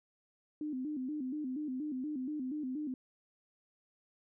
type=tone with vibrato; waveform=sine; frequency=278.7 Hz; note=C#4; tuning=9 cents sharp; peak=-35 dBFS; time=0.61-2.94 s; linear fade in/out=2 ms; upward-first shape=square; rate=4.2 Hz; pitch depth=140 cents each way; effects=none